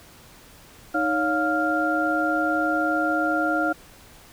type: tone cluster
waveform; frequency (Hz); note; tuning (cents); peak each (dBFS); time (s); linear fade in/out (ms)
sine; 311.3 / 562 / 709 / 1394; D#4 / C#5 / F5 / F6; +1 / +24 / +26 / -4; -25 / -29 / -26 / -24; 0.94-3.73; 10
effects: pink hiss -49 dBFS RMS until 4.32 s